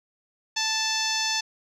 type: tone with low-pass filter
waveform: 10% pulse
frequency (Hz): 880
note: A5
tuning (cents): 0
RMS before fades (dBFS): -26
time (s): 0.56-1.41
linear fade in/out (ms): 10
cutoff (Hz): 6100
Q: 3.3
effects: none